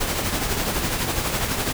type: noise with tremolo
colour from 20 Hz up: pink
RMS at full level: -22 dBFS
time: 0-1.73 s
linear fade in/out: 10 ms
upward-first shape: triangle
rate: 12 Hz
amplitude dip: 50%
effects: none